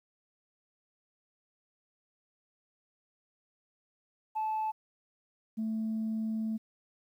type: tone pair in turn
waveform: sine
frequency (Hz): 870 / 220.5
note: A5 / A3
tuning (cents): -20 / +4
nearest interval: 2 octaves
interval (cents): 2376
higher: first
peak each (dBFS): -28 / -29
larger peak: first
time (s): 4.35-4.72 / 5.57-6.58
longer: second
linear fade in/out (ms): 20
effects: tanh soft clip ceiling -27 dBFS + 11-bit